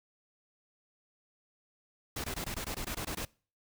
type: noise bursts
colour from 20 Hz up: pink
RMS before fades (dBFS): -37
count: 11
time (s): 2.16-3.251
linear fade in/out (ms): 5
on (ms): 81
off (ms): 20
effects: noise-tail reverb RT60 0.4 s tail -24 dB re dry